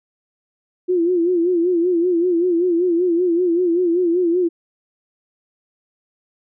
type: tone with vibrato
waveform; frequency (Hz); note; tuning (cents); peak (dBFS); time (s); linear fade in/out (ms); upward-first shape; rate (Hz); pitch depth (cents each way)
sine; 349.2; F4; 0; -14; 0.88-4.49; 20; sine; 5.2; 89
effects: none